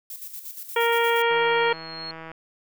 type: noise with tremolo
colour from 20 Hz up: violet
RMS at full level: -36 dBFS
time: 0.1-1.22 s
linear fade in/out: 2 ms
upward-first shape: square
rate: 8.5 Hz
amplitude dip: 55%
type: harmonic tone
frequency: 466.2 Hz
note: A#4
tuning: in tune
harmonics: 1 / 2 / 3 / 4 / 5 / 6 / 7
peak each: -22 / -24 / -28 / -28 / -29 / -35 / -32 dBFS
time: 0.76-1.73 s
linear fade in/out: 5 ms
type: tone with exponential growth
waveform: sine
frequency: 4276 Hz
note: C8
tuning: 37 cents sharp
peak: -31 dBFS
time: 0.77-2.11 s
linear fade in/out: 2 ms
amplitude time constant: 290 ms
type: click train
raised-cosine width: 0.5 ms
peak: -24 dBFS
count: 164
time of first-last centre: 1.31-2.316 s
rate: 162 Hz
effects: none